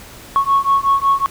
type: beating tone pair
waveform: sine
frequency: 1101 / 1106.4 Hz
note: C#6 / C#6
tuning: -12 / -4 cents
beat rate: 5.4 Hz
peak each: -14 dBFS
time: 0.36-1.26 s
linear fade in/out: 0 ms
effects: tanh soft clip ceiling -6 dBFS + pink hiss -38 dBFS RMS until 1.3 s